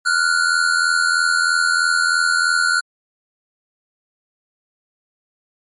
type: tone pair together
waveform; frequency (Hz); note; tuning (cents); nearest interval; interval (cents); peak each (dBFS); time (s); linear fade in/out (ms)
square; 1396.9 / 1480; F6 / F#6; 0 / 0; minor second; 100; -18; 0.05-2.81; 20
effects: MP3 48 kbps